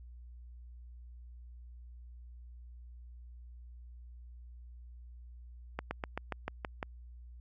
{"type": "slowing click train", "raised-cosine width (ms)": 0.5, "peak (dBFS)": -20, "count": 8, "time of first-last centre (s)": [5.79, 6.828], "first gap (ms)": 120, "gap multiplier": 1.07, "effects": ["added 60 Hz sine -48 dBFS peak until 7.4 s"]}